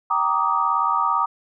sine chord, Eb major seventh, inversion first, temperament just, 777.8 / 933.4 / 1166.7 / 1244.5 Hz, G5 / Bb5 / D6 / Eb6, -14 / +2 / -12 / 0 cents, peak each -28 / -23 / -22 / -22 dBFS, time 0.1-1.26 s, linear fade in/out 10 ms, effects none

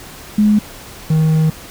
sine / triangle tone pair in turn, 210.5 / 157.7 Hz, G#3 / D#3, +24 / +24 cents, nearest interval perfect fourth, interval 500 cents, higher first, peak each -8 dBFS, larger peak neither, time 0.38-0.59 / 1.1-1.5 s, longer second, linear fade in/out 5 ms, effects pink hiss -35 dBFS RMS until 1.7 s

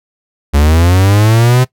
45% pulse linear sweep, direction up, 69.3 to 129.2 Hz, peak -6 dBFS, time 0.53-1.65 s, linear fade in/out 20 ms, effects noise-tail reverb RT60 0.1 s tail -20 dB re dry

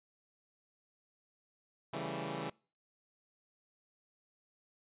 10% pulse chord, A dominant seventh, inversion first, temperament equal, 138.59 / 164.81 / 196 / 220 Hz, C#3 / E3 / G3 / A3, 0 / 0 / 0 / 0 cents, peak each -34 / -33 / -36 / -38 dBFS, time 1.93-2.5 s, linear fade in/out 5 ms, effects noise-tail reverb RT60 0.4 s tail -26 dB re dry + resampled to 8000 Hz

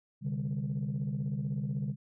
sine chord, C suspended second, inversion none, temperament equal with one note detuned, 130.81 / 146.83 / 200.1 Hz, C3 / D3 / G3, 0 / 0 / +36 cents, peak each -34 / -33 / -35 dBFS, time 0.21-1.96 s, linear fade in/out 50 ms, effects tanh soft clip ceiling -26 dBFS

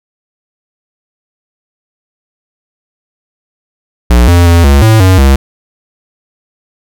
square tone with pitch steps, 59.9 / 86.8 / 85.2 / 69.9 / 110.5 / 93.5 / 67.8 Hz, A#1 / F2 / F2 / C#2 / A2 / F#2 / C#2, +48 / -10 / -42 / +15 / +8 / +19 / -38 cents, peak -3 dBFS, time 4.1-5.36 s, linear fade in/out 5 ms, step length 180 ms, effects none

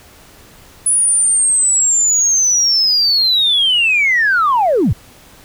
sine linear sweep, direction down, 9956 to 66.2 Hz, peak -9 dBFS, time 0.86-4.93 s, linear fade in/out 5 ms, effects tanh soft clip ceiling -6 dBFS + pink hiss -43 dBFS RMS until 5.44 s

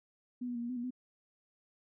sine tone with pitch steps, 247.2 / 243.8 / 235.9 / 238 / 252.7 / 239.3 / 252.2 Hz, B3 / B3 / A#3 / A#3 / B3 / A#3 / B3, +2 / -22 / +21 / +36 / +40 / +46 / +36 cents, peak -35 dBFS, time 0.41-0.907 s, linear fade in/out 10 ms, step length 71 ms, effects none

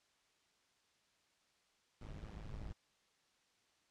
brown noise with amplitude modulation, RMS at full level -45 dBFS, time 2.01-2.73 s, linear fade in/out 5 ms, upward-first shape sine, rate 106 Hz, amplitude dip 85%, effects white hiss -75 dBFS RMS until 3.9 s + low-pass 6000 Hz 12 dB/octave

